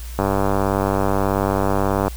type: click train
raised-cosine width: 1 ms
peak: -5 dBFS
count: 187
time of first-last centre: 0.19-2.08 s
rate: 98.4 Hz
effects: added 58 Hz sine -29 dBFS peak until 2.16 s + white hiss -41 dBFS RMS until 2.16 s